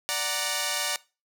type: chord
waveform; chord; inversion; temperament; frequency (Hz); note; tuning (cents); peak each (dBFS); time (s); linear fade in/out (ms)
5% pulse; D augmented; none; equal; 587.3 / 740 / 932.3; D5 / F#5 / A#5; 0 / 0 / 0; -19 / -20 / -19; 0.09-0.96; 0
effects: noise-tail reverb RT60 0.3 s tail -21 dB re dry

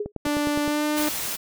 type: tone with exponential decay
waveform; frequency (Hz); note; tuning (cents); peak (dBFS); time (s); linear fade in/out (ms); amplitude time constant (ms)
sine; 415.3; G#4; 0; -21; 0-0.12; 5; 26
type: click train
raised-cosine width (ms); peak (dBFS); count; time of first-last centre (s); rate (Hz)
2; -17; 7; 0.06-0.678; 9.71
type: tone with pitch glide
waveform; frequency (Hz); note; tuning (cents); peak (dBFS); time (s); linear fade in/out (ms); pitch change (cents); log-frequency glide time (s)
sawtooth; 293.7 to 300.4; D4 to D4; 0 to +39; -18; 0.25-1.09; 5; +39; 0.63-0.85
type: noise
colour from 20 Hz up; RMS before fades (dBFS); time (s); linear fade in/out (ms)
white; -29; 0.96-1.37; 20
effects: none

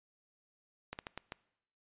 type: slowing click train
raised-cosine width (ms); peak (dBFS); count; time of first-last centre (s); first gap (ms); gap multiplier
0.3; -24; 5; 0.93-1.321; 59; 1.35
effects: noise-tail reverb RT60 0.8 s tail -22 dB re dry + resampled to 8000 Hz

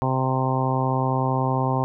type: harmonic tone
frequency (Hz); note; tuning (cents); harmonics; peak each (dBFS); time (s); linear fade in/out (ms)
130.8; C3; 0; 1 / 2 / 3 / 4 / 5 / 6 / 7 / 8; -23 / -28 / -31 / -31 / -32 / -29 / -28 / -30; 0.02-1.84; 0
effects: none

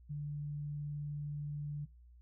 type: tone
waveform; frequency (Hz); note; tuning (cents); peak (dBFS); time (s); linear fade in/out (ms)
sine; 146.83; D3; 0; -37; 0.09-1.86; 20
effects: noise-tail reverb RT60 0.2 s tail -19 dB re dry + added 60 Hz sine -56 dBFS peak until 2.21 s

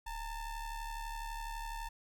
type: ring-modulated tone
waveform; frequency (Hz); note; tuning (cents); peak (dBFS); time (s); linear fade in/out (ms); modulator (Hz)
square; 440; A4; 0; -37; 0.06-1.89; 10; 476
effects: none

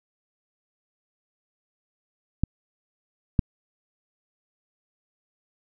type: clicks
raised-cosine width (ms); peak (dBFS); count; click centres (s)
5; -9 / -6; 2; 2.436 / 3.392
effects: none

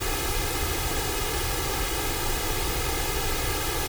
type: noise with comb filter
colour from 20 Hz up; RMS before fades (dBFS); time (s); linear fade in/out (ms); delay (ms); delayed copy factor
pink; -27; 0-3.88; 20; 2.4; +0.85
effects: none

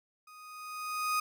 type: tone with level ramp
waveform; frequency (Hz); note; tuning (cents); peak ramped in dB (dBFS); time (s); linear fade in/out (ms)
35% pulse; 1244.5; D#6; 0; -50 to -25; 0.27-1.2; 5
effects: none

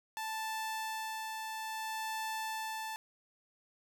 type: tone with tremolo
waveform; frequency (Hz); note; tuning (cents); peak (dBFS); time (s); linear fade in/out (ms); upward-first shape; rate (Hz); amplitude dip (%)
sawtooth; 880; A5; 0; -32; 0.17-2.96; 0; sine; 0.6; 30
effects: none

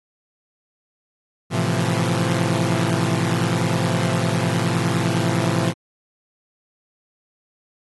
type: chord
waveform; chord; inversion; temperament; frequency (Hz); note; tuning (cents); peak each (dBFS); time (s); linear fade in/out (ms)
sawtooth; F major seventh; first; equal; 110 / 130.81 / 164.81 / 174.61; A2 / C3 / E3 / F3; 0 / 0 / 0 / 0; -20; 1.5-5.74; 50
effects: AAC 32 kbps

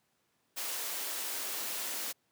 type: noise with high-pass filter sweep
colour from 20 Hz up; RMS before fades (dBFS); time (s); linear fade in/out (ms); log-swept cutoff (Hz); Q
white; -37; 0.56-2.13; 20; 420 to 230; 0.8
effects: pink hiss -75 dBFS RMS until 2.31 s + high-pass 150 Hz 12 dB/octave

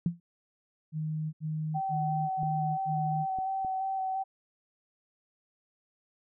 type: tone with exponential decay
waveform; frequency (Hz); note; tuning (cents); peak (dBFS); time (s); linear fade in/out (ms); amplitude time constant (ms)
sine; 171.2; F3; -34; -21; 0.06-0.2; 2; 29
type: tone bursts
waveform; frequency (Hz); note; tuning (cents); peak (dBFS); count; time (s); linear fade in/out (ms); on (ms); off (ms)
sine; 155.5; D#3; -1; -30; 5; 0.92-3.262; 50; 410; 73
type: tone with vibrato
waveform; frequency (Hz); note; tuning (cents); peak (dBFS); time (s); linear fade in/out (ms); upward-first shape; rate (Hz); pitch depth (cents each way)
sine; 765; G5; -42; -29; 1.74-4.24; 20; square; 2.9; 14
type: clicks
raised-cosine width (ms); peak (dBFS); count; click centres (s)
3; -31; 3; 2.432 / 3.387 / 3.648
effects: none

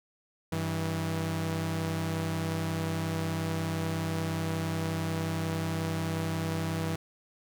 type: tone pair together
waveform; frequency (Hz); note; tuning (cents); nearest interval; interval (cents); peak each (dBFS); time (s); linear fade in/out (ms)
sawtooth; 96.72 / 162.2; G2 / E3; -23 / -28; major sixth; 895; -30 / -27; 0.52-6.96; 5
effects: none

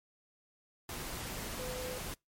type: tone in noise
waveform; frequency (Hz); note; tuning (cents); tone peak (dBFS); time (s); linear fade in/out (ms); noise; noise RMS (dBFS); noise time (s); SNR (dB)
sine; 505; B4; +39; -40; 1.59-1.98; 2; pink; -41; 0.89-2.14; -2
effects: noise-tail reverb RT60 0.2 s tail -26 dB re dry + MP3 64 kbps

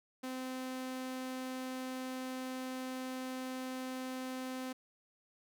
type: tone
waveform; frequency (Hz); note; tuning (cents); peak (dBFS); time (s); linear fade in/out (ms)
sawtooth; 258; C4; -24; -35; 0.23-4.73; 10
effects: none

